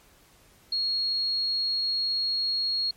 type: tone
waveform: sine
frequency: 4300 Hz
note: C8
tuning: 47 cents sharp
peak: -24 dBFS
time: 0.72-2.91 s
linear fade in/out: 5 ms
effects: pink hiss -58 dBFS RMS until 2.96 s + MP3 64 kbps